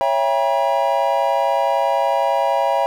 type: chord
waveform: triangle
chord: C# diminished seventh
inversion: none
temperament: just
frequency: 554.4 / 665.2 / 798.3 / 957.9 Hz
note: C#5 / E5 / G5 / Bb5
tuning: 0 / +16 / +31 / +47 cents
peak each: -19 dBFS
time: 0.01-2.86 s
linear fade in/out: 0 ms
effects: 8-bit